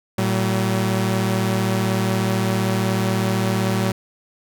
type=tone pair together; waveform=sawtooth; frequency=113.03 / 190.1 Hz; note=A2 / F#3; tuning=+47 / +47 cents; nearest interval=major sixth; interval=900 cents; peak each=-17 dBFS; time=0.18-3.92 s; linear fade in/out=5 ms; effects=none